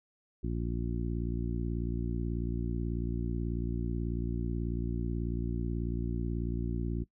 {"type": "harmonic tone", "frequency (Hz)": 58.27, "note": "A#1", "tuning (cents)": 0, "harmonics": [1, 2, 3, 4, 5, 6], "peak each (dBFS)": [-34, -37, -39, -40, -41, -42], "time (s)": [0.43, 7.04], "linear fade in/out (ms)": 10, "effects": ["noise-tail reverb RT60 0.1 s tail -20 dB re dry"]}